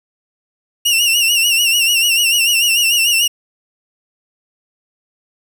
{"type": "tone with vibrato", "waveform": "sawtooth", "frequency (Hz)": 2794, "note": "F7", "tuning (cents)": 0, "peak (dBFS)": -8, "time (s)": [0.85, 3.28], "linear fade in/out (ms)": 10, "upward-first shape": "sine", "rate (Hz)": 6.8, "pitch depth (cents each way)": 81, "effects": ["7-bit"]}